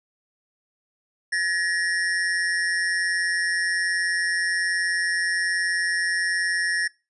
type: ring-modulated tone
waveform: square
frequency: 1800 Hz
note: A6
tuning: 39 cents sharp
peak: -19 dBFS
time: 1.32-6.88 s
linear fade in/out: 10 ms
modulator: 89.4 Hz
effects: noise-tail reverb RT60 0.3 s tail -25 dB re dry + resampled to 24000 Hz